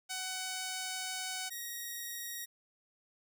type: tone pair in turn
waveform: 5% pulse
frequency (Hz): 749 / 1887.4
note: F#5 / A#6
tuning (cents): +21 / +21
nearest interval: octave + major third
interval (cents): 1600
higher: second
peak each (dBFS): -25 / -29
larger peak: first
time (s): 0.09-1.5 / 1.5-2.46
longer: first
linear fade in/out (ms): 20
effects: none